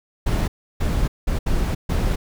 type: noise bursts at uneven times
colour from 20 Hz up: brown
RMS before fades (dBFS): -20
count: 5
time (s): 0.26-0.48 / 0.8-1.08 / 1.27-1.39 / 1.46-1.75 / 1.89-2.16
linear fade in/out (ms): 10
effects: none